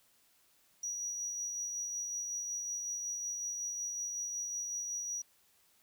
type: tone with tremolo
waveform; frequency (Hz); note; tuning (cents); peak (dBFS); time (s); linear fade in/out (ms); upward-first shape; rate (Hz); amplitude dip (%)
triangle; 5800; F#8; -35; -33; 0.83-5.22; 5; sine; 5.4; 30
effects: tanh soft clip ceiling -29 dBFS + white hiss -69 dBFS RMS until 5.82 s